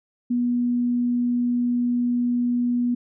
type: tone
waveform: sine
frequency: 242.9 Hz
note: B3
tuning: 29 cents flat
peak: -19 dBFS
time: 0.3-2.95 s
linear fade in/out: 10 ms
effects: none